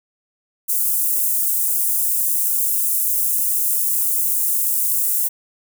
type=high-pass noise; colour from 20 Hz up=white; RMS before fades=-19 dBFS; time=0.68-5.29 s; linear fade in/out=20 ms; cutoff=8600 Hz; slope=24 dB/octave; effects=none